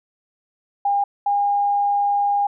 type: tone pair in turn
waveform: sine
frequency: 806 / 811.1 Hz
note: G5 / G#5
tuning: +48 / -41 cents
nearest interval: unison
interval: 11 cents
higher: second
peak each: -16 dBFS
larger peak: neither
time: 0.85-1.04 / 1.26-2.47 s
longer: second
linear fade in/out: 5 ms
effects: none